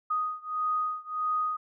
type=beating tone pair; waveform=sine; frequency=1244.5 / 1246.1 Hz; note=D#6 / D#6; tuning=0 / +2 cents; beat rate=1.6 Hz; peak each=-30 / -31 dBFS; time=0.1-1.57 s; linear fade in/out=10 ms; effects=none